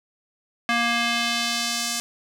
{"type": "tone with band-pass filter sweep", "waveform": "square", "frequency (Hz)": 235.1, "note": "A#3", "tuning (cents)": 15, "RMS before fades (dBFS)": -24, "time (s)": [0.69, 2], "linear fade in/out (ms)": 0, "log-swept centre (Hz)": [2000, 6800], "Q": 1.1, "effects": []}